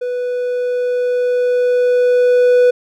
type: tone with level ramp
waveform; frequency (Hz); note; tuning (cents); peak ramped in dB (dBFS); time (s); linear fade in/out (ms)
triangle; 493.9; B4; 0; -16 to -5; 0.01-2.71; 10
effects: none